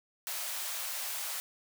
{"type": "high-pass noise", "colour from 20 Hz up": "white", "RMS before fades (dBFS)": -37, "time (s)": [0.27, 1.4], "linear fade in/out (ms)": 0, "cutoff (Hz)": 550, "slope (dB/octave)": 48, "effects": []}